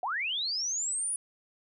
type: linear sweep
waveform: sine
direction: up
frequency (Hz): 659.3 to 9956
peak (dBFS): -29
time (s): 0.03-1.16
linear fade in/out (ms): 2
effects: none